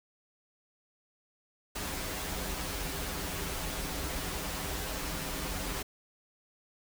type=noise with comb filter; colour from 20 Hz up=pink; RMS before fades=-36 dBFS; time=1.75-5.83 s; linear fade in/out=10 ms; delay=8.7 ms; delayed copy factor=-0.7; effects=none